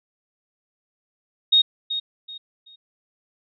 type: tone with echo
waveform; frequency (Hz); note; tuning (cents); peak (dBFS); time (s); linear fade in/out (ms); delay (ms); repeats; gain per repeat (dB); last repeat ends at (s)
sine; 3729; A#7; 0; -12; 1.52-1.62; 10; 380; 3; -11; 2.76
effects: none